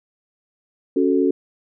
sine chord, F# minor, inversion second, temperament equal, 277.2 / 370 / 440 Hz, C#4 / F#4 / A4, 0 / 0 / 0 cents, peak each -18 / -19 / -21 dBFS, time 0.96-1.31 s, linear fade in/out 5 ms, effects none

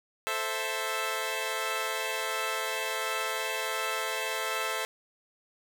10% pulse chord, A minor, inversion none, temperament equal, 440 / 523.3 / 659.3 Hz, A4 / C5 / E5, 0 / 0 / 0 cents, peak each -26 dBFS, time 0.27-4.85 s, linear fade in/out 0 ms, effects none

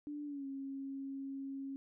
sine tone with pitch glide, 293.7 to 272.5 Hz, D4 to C#4, 0 to -29 cents, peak -40 dBFS, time 0.07-1.76 s, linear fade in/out 0 ms, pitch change -129 cents, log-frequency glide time 0.25-0.46 s, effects none

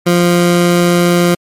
20% pulse tone, 174.61 Hz, F3, in tune, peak -3 dBFS, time 0.06-1.35 s, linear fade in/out 10 ms, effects MP3 64 kbps

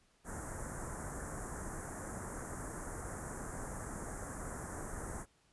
pink band-stop noise, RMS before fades -43 dBFS, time 0.24-5.26 s, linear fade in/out 50 ms, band 1800 to 6700 Hz, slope 48 dB/octave, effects pink hiss -71 dBFS RMS until 5.52 s + resampled to 24000 Hz

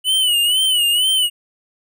square tone with vibrato, 2960 Hz, F#7, in tune, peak -14 dBFS, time 0.04-1.3 s, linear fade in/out 50 ms, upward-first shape sine, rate 2.1 Hz, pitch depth 93 cents each way, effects none

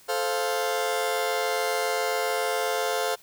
sawtooth chord, F major, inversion first, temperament just, 436.5 / 523.8 / 698.5 Hz, A4 / C5 / F5, -14 / +2 / 0 cents, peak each -25 / -25 / -25 dBFS, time 0.08-3.16 s, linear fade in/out 20 ms, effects white hiss -54 dBFS RMS until 3.22 s

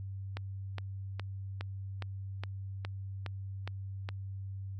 click train, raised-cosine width 0.3 ms, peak -23 dBFS, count 10, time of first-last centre 0.37-4.089 s, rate 2.42 Hz, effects added 97 Hz sine -38 dBFS peak until 4.79 s

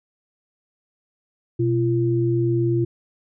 sine tone pair together, 123.47 / 342 Hz, B2 / F4, 0 / -36 cents, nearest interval octave + tritone, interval 1764 cents, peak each -20 dBFS, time 1.59-2.85 s, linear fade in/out 10 ms, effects none

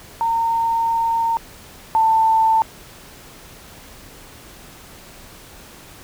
sine tone pair in turn, 916 / 890.4 Hz, A#5 / A5, -31 / +20 cents, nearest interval unison, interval 49 cents, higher first, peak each -16 / -12 dBFS, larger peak second, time 0.21-1.37 / 1.95-2.62 s, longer first, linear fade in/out 0 ms, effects pink hiss -42 dBFS RMS until 6.03 s

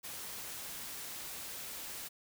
white noise, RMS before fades -44 dBFS, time 0.03-2.09 s, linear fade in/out 20 ms, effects none

